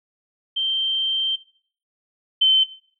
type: tone pair in turn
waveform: sine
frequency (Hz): 3136 / 3082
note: G7 / G7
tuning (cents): 0 / -30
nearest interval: unison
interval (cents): 30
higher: first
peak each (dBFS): -20 / -12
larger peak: second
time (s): 0.56-1.36 / 2.41-2.64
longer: first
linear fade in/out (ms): 10
effects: noise-tail reverb RT60 0.5 s tail -17 dB re dry